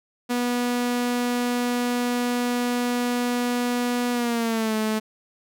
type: tone with pitch glide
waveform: sawtooth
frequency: 243.8 to 217.2 Hz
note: B3 to A3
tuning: -22 to -22 cents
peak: -18 dBFS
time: 0.29-5 s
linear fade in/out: 20 ms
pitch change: -200 cents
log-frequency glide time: 4.12-4.75 s
effects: none